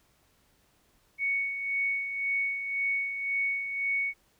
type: tone with tremolo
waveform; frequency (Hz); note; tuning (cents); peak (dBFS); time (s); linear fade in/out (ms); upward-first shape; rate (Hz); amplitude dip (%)
sine; 2224; C#7; +5; -25; 1.18-4.14; 50; sine; 1.9; 55
effects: pink hiss -67 dBFS RMS until 4.39 s